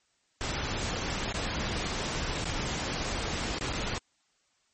pink noise with dropouts, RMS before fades -32 dBFS, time 0.41-3.98 s, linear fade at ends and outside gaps 0 ms, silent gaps 1.324-1.342 / 2.443-2.454 / 3.585-3.61 / 3.728-3.733 s, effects white hiss -71 dBFS RMS until 4.73 s + MP3 32 kbps

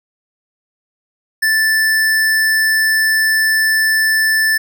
square tone, 1760 Hz, A6, in tune, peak -12 dBFS, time 1.42-4.58 s, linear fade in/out 10 ms, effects none

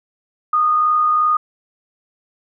sine tone with amplitude modulation, 1231 Hz, D#6, 19 cents flat, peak -11 dBFS, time 0.53-1.37 s, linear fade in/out 5 ms, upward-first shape sine, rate 62.7 Hz, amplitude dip 30%, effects none

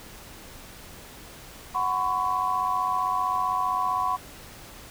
sine chord, F# suspended fourth, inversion none, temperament equal with one note detuned, 740 / 1013.2 / 1108.7 Hz, F#5 / B5 / C#6, 0 / +44 / 0 cents, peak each -30 / -26 / -27 dBFS, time 1.74-4.17 s, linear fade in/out 20 ms, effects pink hiss -45 dBFS RMS until 4.9 s

